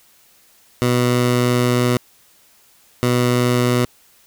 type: tone bursts at uneven times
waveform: 15% pulse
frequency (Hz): 123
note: B2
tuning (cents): -7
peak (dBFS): -8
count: 2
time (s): 0.82-1.97 / 3.03-3.85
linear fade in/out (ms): 0
effects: white hiss -53 dBFS RMS until 4.26 s